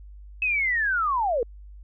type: linear sweep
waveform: sine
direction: down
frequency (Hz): 2600 to 440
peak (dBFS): -21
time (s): 0.42-1.43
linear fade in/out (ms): 2
effects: added 50 Hz sine -41 dBFS peak until 1.83 s